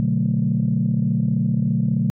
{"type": "chord", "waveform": "sine", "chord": "B minor seventh", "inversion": "none", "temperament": "equal", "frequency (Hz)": [123.47, 146.83, 185, 220], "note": ["B2", "D3", "F#3", "A3"], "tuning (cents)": [0, 0, 0, 0], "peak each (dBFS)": -22, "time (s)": [0, 2.1], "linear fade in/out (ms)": 0, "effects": ["tanh soft clip ceiling -9 dBFS"]}